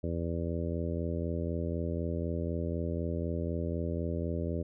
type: harmonic tone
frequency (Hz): 84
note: E2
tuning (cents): +33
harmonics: 1 / 2 / 3 / 4 / 5 / 6 / 7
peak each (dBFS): -34 / -37 / -39 / -40 / -41 / -42 / -42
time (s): 0.03-4.63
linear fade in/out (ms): 10
effects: none